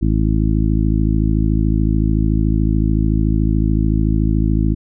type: harmonic tone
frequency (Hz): 53.7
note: A1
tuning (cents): -41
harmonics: 1 / 2 / 3 / 4 / 5 / 6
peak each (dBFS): -16 / -19 / -21 / -22 / -23 / -24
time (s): 0.01-4.75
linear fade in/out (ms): 20
effects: none